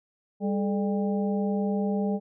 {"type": "harmonic tone with a mistuned harmonic", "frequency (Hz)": 199.4, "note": "G3", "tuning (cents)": 30, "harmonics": [1, 2, 3, 4], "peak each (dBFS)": [-25, -31, -35, -37], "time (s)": [0.4, 2.2], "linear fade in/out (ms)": 50, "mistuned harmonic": 2, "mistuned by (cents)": 130, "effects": []}